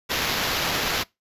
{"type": "noise with sample-and-hold", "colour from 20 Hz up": "white", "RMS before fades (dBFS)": -25, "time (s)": [0.09, 1.04], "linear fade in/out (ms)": 20, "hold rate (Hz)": 8820, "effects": ["noise-tail reverb RT60 0.2 s tail -23 dB re dry", "resampled to 32000 Hz"]}